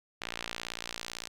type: tone with band-pass filter sweep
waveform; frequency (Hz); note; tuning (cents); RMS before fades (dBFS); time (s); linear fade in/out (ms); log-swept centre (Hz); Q
sawtooth; 57.9; A#1; -11; -41; 0.21-1.28; 10; 2800 to 5100; 0.98
effects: none